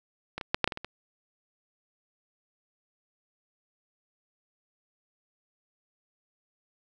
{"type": "clicks", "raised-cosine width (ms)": 0.3, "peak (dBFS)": [-18, -19, -7, -6, -9, -17, -20, -21], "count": 8, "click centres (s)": [0.38, 0.412, 0.545, 0.643, 0.676, 0.722, 0.774, 0.846], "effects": []}